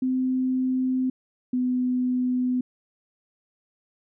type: tone pair in turn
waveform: sine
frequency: 257.6 / 251.3 Hz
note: C4 / B3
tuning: -27 / +30 cents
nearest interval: unison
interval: 43 cents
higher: first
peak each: -21 dBFS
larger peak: neither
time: 0.02-1.1 / 1.53-2.61 s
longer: neither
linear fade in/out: 5 ms
effects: none